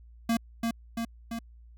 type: tone with echo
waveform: square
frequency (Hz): 230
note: A#3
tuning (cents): -23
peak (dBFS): -24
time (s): 0.29-0.37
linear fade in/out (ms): 5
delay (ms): 340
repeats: 3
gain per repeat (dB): -3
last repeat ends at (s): 1.39
effects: added 58 Hz sine -49 dBFS peak until 1.77 s